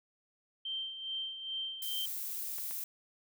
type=tone with tremolo; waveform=sine; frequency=3136 Hz; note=G7; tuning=in tune; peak=-34 dBFS; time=0.65-2.06 s; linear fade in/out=5 ms; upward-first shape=sine; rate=2.4 Hz; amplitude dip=60%
type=noise; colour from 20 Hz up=violet; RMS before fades=-39 dBFS; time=1.82-2.84 s; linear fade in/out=2 ms
type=clicks; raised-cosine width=0.3 ms; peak=-32 dBFS; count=2; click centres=2.584 / 2.71 s
effects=none